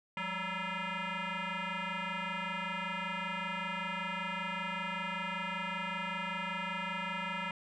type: tone with frequency modulation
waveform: sine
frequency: 554.4 Hz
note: C#5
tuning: in tune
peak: -33 dBFS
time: 0.17-7.51 s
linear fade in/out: 2 ms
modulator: 378 Hz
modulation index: 5.9
effects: tanh soft clip ceiling -31 dBFS